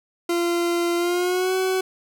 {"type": "tone with pitch glide", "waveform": "40% pulse", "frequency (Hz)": [344.3, 375.5], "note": ["F4", "F#4"], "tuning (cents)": [-25, 26], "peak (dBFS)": -19, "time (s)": [0.29, 1.81], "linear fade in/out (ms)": 5, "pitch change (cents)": 151, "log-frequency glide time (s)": [0.97, 1.55], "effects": []}